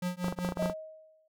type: tone with tremolo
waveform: square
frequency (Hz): 179.4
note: F3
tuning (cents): +47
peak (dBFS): -29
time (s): 0.02-0.74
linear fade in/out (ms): 5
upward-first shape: triangle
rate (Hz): 5.2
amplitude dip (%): 100
type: clicks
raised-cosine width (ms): 1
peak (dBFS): -20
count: 11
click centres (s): 0.244 / 0.283 / 0.325 / 0.388 / 0.448 / 0.489 / 0.522 / 0.572 / 0.625 / 0.658 / 0.698
type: tone with exponential decay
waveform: sine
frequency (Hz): 630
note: D#5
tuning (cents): +21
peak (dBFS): -28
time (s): 0.59-1.28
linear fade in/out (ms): 5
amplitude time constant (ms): 150
effects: none